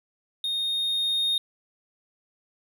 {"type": "tone with level ramp", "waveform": "triangle", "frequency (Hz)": 3698, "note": "A#7", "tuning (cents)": -15, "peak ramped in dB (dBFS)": [-24, -20], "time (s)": [0.44, 1.38], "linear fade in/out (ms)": 2, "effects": []}